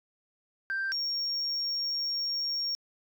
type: tone pair in turn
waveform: sine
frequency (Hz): 1572 / 5549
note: G6 / F8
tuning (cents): +4 / -12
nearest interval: octave + minor seventh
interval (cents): 2184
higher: second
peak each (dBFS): -27 / -27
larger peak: neither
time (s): 0.7-0.92 / 0.92-2.75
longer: second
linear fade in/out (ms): 0
effects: tanh soft clip ceiling -26 dBFS